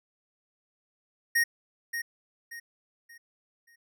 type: tone with echo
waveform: square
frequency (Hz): 1864.7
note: A#6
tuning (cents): 0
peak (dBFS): -22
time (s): 1.35-1.44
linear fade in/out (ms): 10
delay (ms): 580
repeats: 4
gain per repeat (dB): -9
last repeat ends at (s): 3.76
effects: none